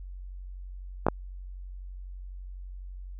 clicks, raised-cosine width 1 ms, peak -8 dBFS, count 2, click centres 1.066 / 1.085 s, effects added 46 Hz sine -38 dBFS peak until 3.19 s

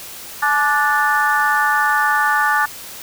harmonic tone with a mistuned harmonic, 293.7 Hz, D4, in tune, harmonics 3 / 4 / 5 / 6, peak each -19 / -19 / -19 / -19 dBFS, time 0.42-2.66 s, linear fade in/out 10 ms, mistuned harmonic 3, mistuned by -47 cents, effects white hiss -34 dBFS RMS until 3.02 s

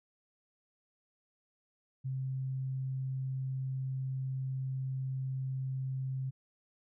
sine tone, 132 Hz, C3, 16 cents sharp, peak -33 dBFS, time 2.04-6.31 s, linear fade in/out 20 ms, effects none

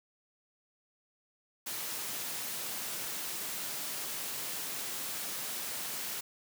white high-pass noise, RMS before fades -38 dBFS, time 1.66-6.21 s, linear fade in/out 10 ms, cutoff 120 Hz, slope 24 dB/octave, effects none

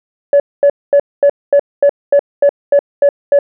sine tone bursts, 569 Hz, C#5, 45 cents sharp, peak -3 dBFS, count 11, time 0.33-3.389 s, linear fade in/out 2 ms, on 69 ms, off 230 ms, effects tanh soft clip ceiling -2 dBFS

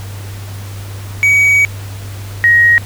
triangle / sine tone pair in turn, 2263 / 1885.3 Hz, C#7 / A#6, +35 / +19 cents, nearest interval minor third, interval 316 cents, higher first, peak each -5 dBFS, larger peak neither, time 1.23-1.65 / 2.44-2.78 s, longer first, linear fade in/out 0 ms, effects added 99 Hz sine -24 dBFS peak until 2.85 s + pink hiss -34 dBFS RMS until 2.85 s

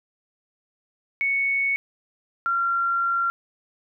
sine tone pair in turn, 2217 / 1375.4 Hz, C#7 / F6, 0 / -27 cents, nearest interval minor sixth, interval 827 cents, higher first, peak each -20 dBFS, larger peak neither, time 1.21-1.76 / 2.46-3.3 s, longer second, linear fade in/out 0 ms, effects none

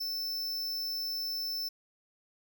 square tone, 5300 Hz, E8, 9 cents sharp, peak -33 dBFS, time 0-1.69 s, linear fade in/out 10 ms, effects none

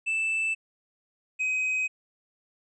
triangle tone pair in turn, 2642 / 2523 Hz, E7 / D#7, +3 / +23 cents, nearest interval minor second, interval 80 cents, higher first, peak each -23 dBFS, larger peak neither, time 0.06-0.55 / 1.39-1.88 s, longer neither, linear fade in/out 20 ms, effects resampled to 24000 Hz

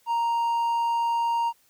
triangle tone, 932.3 Hz, A#5, in tune, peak -20 dBFS, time 0.06-1.53 s, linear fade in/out 50 ms, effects white hiss -63 dBFS RMS until 1.69 s

